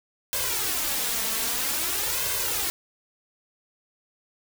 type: noise with flanger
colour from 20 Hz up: white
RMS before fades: -27 dBFS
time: 0.33-2.7 s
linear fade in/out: 0 ms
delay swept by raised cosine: 1.9 to 4.5 ms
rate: 0.51 Hz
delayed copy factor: +0.75
effects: none